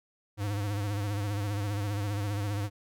square tone with vibrato, 102.2 Hz, G#2, 27 cents flat, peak -30 dBFS, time 0.37-2.7 s, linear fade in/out 50 ms, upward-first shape sine, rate 15 Hz, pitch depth 63 cents each way, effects none

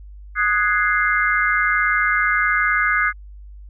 sine chord, Ab dominant seventh, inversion second, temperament equal, 1244.5 / 1480 / 1661.2 / 2093 Hz, Eb6 / Gb6 / Ab6 / C7, 0 / 0 / 0 / 0 cents, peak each -21 dBFS, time 0.35-3.13 s, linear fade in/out 50 ms, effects added 50 Hz sine -36 dBFS peak until 3.69 s

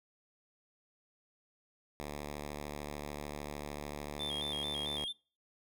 5% pulse tone, 73.42 Hz, D2, in tune, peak -29 dBFS, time 2-5.05 s, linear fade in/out 0 ms
triangle tone with vibrato, 3403 Hz, G#7, 41 cents sharp, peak -35 dBFS, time 4.19-5.13 s, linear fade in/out 20 ms, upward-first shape square, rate 4.5 Hz, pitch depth 73 cents each way
effects noise-tail reverb RT60 0.4 s tail -25 dB re dry

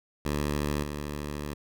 10% pulse tone with level steps, 73.42 Hz, D2, in tune, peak -19 / -25 dBFS, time 0.25-1.54 s, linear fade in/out 5 ms, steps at 0.83 s, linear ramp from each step 5 ms, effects none

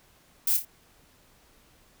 violet noise with echo, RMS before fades -24 dBFS, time 0.47-0.57 s, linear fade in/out 5 ms, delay 27 ms, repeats 3, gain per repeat -7 dB, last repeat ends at 0.651 s, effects pink hiss -60 dBFS RMS until 2 s

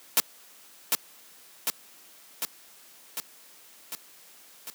white noise with echo, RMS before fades -20 dBFS, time 0.17-0.2 s, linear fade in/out 0 ms, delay 750 ms, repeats 6, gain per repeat -3 dB, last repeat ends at 4.7 s, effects white hiss -53 dBFS RMS until 4.74 s + high-pass 200 Hz 12 dB/octave

